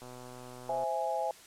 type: click train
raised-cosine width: 1 ms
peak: -34 dBFS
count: 103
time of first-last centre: 0.02-0.836 s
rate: 125 Hz
type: chord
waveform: sine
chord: C augmented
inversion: none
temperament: equal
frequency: 523.3 / 659.3 / 830.6 Hz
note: C5 / E5 / G#5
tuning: 0 / 0 / 0 cents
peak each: -36 / -34 / -33 dBFS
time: 0.69-1.31 s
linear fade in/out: 2 ms
effects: white hiss -54 dBFS RMS until 1.46 s + low-pass 10000 Hz 12 dB/octave